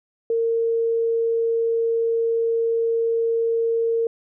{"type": "tone", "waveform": "sine", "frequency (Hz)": 458.6, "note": "A#4", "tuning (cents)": -28, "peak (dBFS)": -18, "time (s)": [0.3, 4.07], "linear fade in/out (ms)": 2, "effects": []}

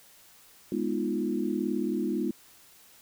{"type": "chord", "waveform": "sine", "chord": "F half-diminished seventh", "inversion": "first", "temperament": "equal", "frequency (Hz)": [207.7, 246.9, 311.1, 349.2], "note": ["Ab3", "Cb4", "Eb4", "F4"], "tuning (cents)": [0, 0, 0, 0], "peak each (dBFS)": -32, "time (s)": [0.72, 2.31], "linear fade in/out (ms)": 2, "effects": ["white hiss -56 dBFS RMS until 3.01 s"]}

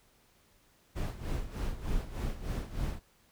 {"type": "noise with tremolo", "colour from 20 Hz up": "brown", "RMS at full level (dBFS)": -32, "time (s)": [0.95, 3], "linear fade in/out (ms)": 20, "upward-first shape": "sine", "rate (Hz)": 3.3, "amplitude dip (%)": 75, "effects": ["pink hiss -66 dBFS RMS until 3.31 s"]}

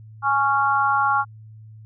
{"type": "chord", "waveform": "sine", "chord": "Db major", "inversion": "second", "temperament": "just", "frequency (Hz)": [831.5, 1108.7, 1385.9], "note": ["Ab5", "Db6", "F6"], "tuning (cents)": [2, 0, -14], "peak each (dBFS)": [-21, -21, -21], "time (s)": [0.22, 1.25], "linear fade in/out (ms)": 50, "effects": ["added 109 Hz sine -40 dBFS peak until 1.85 s"]}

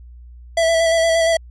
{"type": "tone with vibrato", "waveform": "square", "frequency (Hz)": 659.3, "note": "E5", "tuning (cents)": 0, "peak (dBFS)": -14, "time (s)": [0.57, 1.37], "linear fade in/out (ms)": 5, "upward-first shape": "square", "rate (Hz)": 8.6, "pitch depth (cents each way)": 18, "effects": ["added 60 Hz sine -37 dBFS peak until 1.5 s", "resampled to 22050 Hz"]}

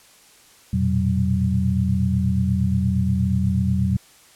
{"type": "tone cluster", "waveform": "sine", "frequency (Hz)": [86.6, 115.7, 124.1, 189.4], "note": ["F2", "A#2", "B2", "F#3"], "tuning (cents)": [-14, -13, 9, 41], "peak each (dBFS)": [-22, -26, -24, -21], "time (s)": [0.73, 3.97], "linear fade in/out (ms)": 5, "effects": ["white hiss -51 dBFS RMS until 4.35 s", "low-pass 11000 Hz 12 dB/octave"]}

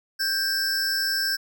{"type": "tone pair together", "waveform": "square", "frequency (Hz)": [1583, 5313], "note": ["G6", "E8"], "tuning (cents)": [17, 13], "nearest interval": "octave + major sixth", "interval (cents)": 2096, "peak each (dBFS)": [-26, -26], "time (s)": [0.19, 1.37], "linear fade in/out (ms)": 20, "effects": []}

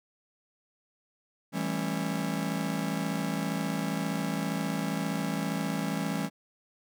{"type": "chord", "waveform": "45% pulse", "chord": "A dominant seventh", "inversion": "second", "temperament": "just", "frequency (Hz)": [165, 198, 220, 275], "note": ["E3", "G3", "A3", "C#4"], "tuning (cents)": [2, 18, 0, -14], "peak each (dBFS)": [-34, -34, -37, -35], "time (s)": [1.52, 6.3], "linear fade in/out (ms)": 50, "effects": []}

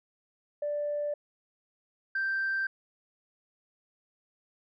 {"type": "tone pair in turn", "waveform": "sine", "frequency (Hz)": [587.3, 1567.9], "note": ["D5", "G6"], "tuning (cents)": [0, 0], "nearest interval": "octave + perfect fourth", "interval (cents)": 1700, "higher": "second", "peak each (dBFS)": [-28, -26], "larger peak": "second", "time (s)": [[0.62, 1.14], [2.15, 2.67]], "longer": "neither", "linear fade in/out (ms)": 5, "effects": ["tanh soft clip ceiling -24 dBFS"]}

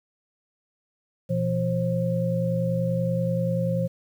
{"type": "tone cluster", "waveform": "sine", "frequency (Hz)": [120.6, 171, 533], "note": ["B2", "F3", "C5"], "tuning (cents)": [-41, -36, 32], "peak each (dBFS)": [-27, -25, -27], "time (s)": [1.29, 3.88], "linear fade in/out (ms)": 20, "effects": ["9-bit"]}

